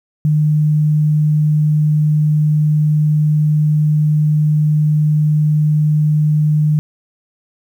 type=tone; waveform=sine; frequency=151.7 Hz; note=D#3; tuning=44 cents flat; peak=-10 dBFS; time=0.25-6.79 s; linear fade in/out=0 ms; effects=8-bit